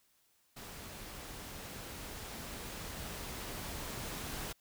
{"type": "noise with level ramp", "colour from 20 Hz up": "pink", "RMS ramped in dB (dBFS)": [-48, -41], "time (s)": [0.56, 4.53], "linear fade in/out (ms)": 10, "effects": ["white hiss -72 dBFS RMS until 4.6 s"]}